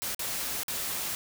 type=noise with dropouts; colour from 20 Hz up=white; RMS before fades=-33 dBFS; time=0.02-1.15 s; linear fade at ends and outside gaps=0 ms; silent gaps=0.147-0.193 / 0.633-0.682 s; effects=none